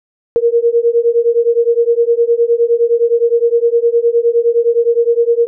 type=beating tone pair; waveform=sine; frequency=464.2 / 473.9 Hz; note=A#4 / A#4; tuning=-7 / +28 cents; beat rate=9.7 Hz; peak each=-12 dBFS; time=0.36-5.47 s; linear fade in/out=0 ms; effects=none